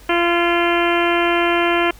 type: harmonic tone with a mistuned harmonic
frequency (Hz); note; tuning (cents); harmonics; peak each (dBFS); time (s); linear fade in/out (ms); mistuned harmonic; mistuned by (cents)
343.9; F4; -27; 1 / 2 / 3 / 4 / 5 / 6 / 7 / 8 / 9; -18 / -21 / -23 / -24 / -25 / -26 / -26 / -27 / -28; 0.09-1.91; 5; 6; +31
effects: added 50 Hz sine -43 dBFS peak until 1.99 s + pink hiss -46 dBFS RMS until 1.99 s